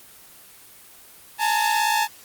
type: tone pair together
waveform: sawtooth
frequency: 846.9 / 904 Hz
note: G#5 / A5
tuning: +34 / +47 cents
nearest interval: minor second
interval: 113 cents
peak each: -18 dBFS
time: 1.38-2.08 s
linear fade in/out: 50 ms
effects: white hiss -47 dBFS RMS until 2.24 s + Opus 24 kbps